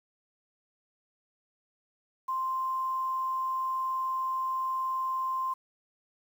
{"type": "tone with quantisation", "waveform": "sine", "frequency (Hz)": 1046.5, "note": "C6", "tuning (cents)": 0, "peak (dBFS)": -28, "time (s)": [2.28, 5.54], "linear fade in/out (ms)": 10, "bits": 9, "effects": []}